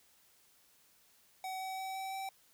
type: tone with pitch steps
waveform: square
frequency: 755 / 759.4 / 763.8 / 768.2 / 772.6 Hz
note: F#5 / F#5 / G5 / G5 / G5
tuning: +35 / +45 / -45 / -35 / -25 cents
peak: -39 dBFS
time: 1.44-2.29 s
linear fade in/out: 2 ms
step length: 170 ms
effects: white hiss -67 dBFS RMS until 2.53 s